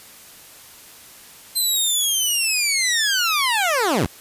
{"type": "linear sweep", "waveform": "15% pulse", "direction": "down", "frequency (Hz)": [4136, 51.91], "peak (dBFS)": -11, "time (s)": [1.55, 4.07], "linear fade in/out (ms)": 20, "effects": ["white hiss -44 dBFS RMS until 4.2 s", "resampled to 32000 Hz"]}